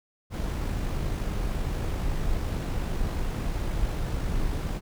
brown noise with amplitude modulation, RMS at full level -27 dBFS, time 0.3-4.81 s, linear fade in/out 50 ms, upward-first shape sine, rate 51.3 Hz, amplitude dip 25%, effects none

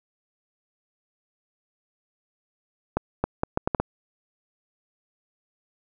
accelerating click train, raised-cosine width 1 ms, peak -8 dBFS, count 7, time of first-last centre 2.97-3.8 s, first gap 270 ms, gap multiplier 0.72, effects none

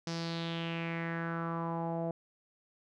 sawtooth tone with low-pass filter sweep, 166.7 Hz, E3, 20 cents sharp, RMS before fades -36 dBFS, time 0.07-2.11 s, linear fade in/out 2 ms, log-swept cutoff 5500 to 640 Hz, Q 4, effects none

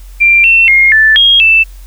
sine tone with pitch steps, 2371 / 2699 / 2137 / 1758 / 3262 / 2650 Hz, D7 / E7 / C7 / A6 / G#7 / E7, +16 / +40 / +36 / -2 / -32 / +9 cents, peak -3 dBFS, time 0.2-1.64 s, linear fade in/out 20 ms, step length 240 ms, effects added 45 Hz sine -28 dBFS peak until 1.86 s + white hiss -44 dBFS RMS until 1.86 s

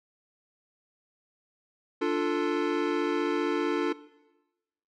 square chord, D minor, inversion none, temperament equal with one note detuned, 293.7 / 349.2 / 443.6 Hz, D4 / F4 / A4, 0 / 0 / +14 cents, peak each -30 dBFS, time 2.01-3.93 s, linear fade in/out 10 ms, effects noise-tail reverb RT60 1.0 s tail -18 dB re dry + low-pass 3000 Hz 12 dB/octave

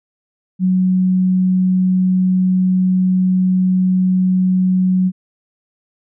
sine tone, 185 Hz, F#3, in tune, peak -11 dBFS, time 0.59-5.12 s, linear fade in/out 50 ms, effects none

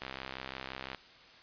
click train, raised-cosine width 0.3 ms, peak -23 dBFS, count 62, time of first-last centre 0.02-0.947 s, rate 65.8 Hz, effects white hiss -56 dBFS RMS until 1.42 s + resampled to 11025 Hz

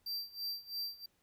square tone with tremolo, 4699 Hz, D8, in tune, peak -36 dBFS, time 0.06-1.06 s, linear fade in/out 5 ms, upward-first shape sine, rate 3 Hz, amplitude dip 90%, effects pink hiss -75 dBFS RMS until 1.22 s

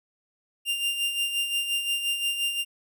45% pulse tone with tremolo, 2794 Hz, F7, in tune, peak -23 dBFS, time 0.65-2.65 s, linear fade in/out 50 ms, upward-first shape sine, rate 5.7 Hz, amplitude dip 55%, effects none

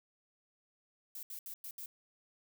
violet noise bursts at uneven times, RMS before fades -45 dBFS, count 5, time 1.15-1.23 / 1.3-1.39 / 1.46-1.54 / 1.64-1.71 / 1.78-1.86 s, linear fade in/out 2 ms, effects none

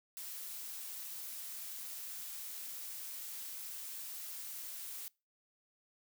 blue noise, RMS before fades -45 dBFS, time 0.17-5.08 s, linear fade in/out 0 ms, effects noise-tail reverb RT60 0.3 s tail -25 dB re dry

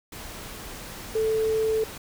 sine tone in noise, 440 Hz, A4, in tune, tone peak -21 dBFS, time 1.15-1.84 s, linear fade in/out 5 ms, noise pink, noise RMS -39 dBFS, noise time 0.12-1.98 s, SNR +15 dB, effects none

